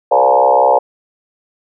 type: tone with frequency modulation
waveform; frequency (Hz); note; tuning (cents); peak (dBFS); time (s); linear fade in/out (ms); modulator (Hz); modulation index
sine; 705; F5; +16; -7; 0.11-0.79; 10; 64.9; 3.5
effects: none

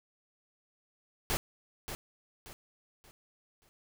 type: noise with echo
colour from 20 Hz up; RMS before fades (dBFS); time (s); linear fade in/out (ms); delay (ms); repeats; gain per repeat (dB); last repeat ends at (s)
pink; -31; 1.3-1.37; 0; 580; 4; -9; 3.69
effects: none

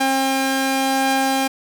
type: tone pair together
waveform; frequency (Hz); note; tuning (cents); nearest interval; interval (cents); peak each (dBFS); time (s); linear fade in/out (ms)
sawtooth; 267.7 / 802.2; C4 / G5; +40 / +40; octave + perfect fifth; 1900; -16; 0-1.48; 10
effects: none

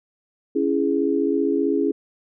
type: chord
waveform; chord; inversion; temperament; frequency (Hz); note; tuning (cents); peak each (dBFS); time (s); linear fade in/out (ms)
sine; C# minor; none; just; 277.2 / 332.6 / 415.8; C#4 / E4 / G#4; 0 / +16 / +2; -22 / -23 / -22; 0.55-1.92; 10
effects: none

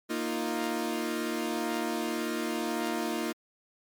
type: chord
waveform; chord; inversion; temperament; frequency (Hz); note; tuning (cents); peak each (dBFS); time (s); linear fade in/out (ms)
sawtooth; Bb suspended fourth; none; equal; 233.1 / 311.1 / 349.2; Bb3 / Eb4 / F4; 0 / 0 / 0; -30; 0.09-3.33; 20
effects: MP3 96 kbps

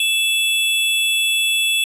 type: tone pair together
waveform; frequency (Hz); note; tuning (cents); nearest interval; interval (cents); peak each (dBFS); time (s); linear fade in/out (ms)
square; 2640 / 3414; E7 / G#7; +2 / +47; major third; 445; -19; 0-1.84; 2
effects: resampled to 32000 Hz

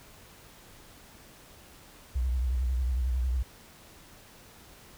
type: tone with vibrato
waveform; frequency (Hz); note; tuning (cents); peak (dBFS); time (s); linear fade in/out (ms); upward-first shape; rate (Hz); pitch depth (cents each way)
sine; 62.8; B1; +30; -25; 2.15-3.43; 10; triangle; 11; 120
effects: pink hiss -53 dBFS RMS until 4.97 s

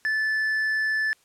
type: tone with hard clipping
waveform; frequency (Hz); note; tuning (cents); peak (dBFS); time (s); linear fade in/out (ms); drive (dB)
sine; 1746; A6; -14; -23; 0.05-1.13; 0; 3
effects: white hiss -62 dBFS RMS until 1.24 s + low-pass 10000 Hz 12 dB/octave

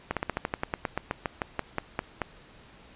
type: slowing click train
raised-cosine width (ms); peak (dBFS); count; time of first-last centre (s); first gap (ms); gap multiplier
0.5; -12; 18; 0.11-2.218; 57; 1.09
effects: pink hiss -53 dBFS RMS until 2.95 s + resampled to 8000 Hz

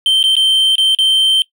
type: tone with dropouts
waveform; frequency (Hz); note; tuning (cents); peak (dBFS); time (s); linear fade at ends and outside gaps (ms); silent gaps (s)
triangle; 3119; G7; -9; -7; 0.06-1.42; 1; 0.229-0.239 / 0.354-0.366 / 0.755-0.781 / 0.949-0.987
effects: noise-tail reverb RT60 0.1 s tail -20 dB re dry

